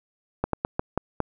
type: slowing click train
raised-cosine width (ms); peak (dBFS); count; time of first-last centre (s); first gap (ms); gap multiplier
1; -9; 6; 0.44-1.203; 93; 1.25
effects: none